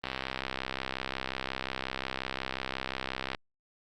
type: click train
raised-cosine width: 0.3 ms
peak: -16 dBFS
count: 218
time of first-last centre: 0.04-3.348 s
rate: 65.6 Hz
effects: Opus 32 kbps